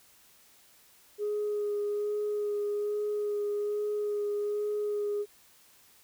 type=tone with vibrato; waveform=sine; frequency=415.3 Hz; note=G#4; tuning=in tune; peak=-27 dBFS; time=1.18-5.26 s; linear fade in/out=50 ms; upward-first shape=sine; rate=1.2 Hz; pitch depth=13 cents each way; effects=tanh soft clip ceiling -25 dBFS + white hiss -60 dBFS RMS until 6.03 s